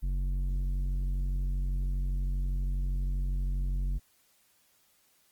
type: tone with tanh clipping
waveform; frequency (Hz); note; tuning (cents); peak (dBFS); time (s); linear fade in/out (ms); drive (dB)
triangle; 46.25; F#1; 0; -29; 0.02-3.99; 20; 13
effects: white hiss -67 dBFS RMS until 5.31 s + Opus 24 kbps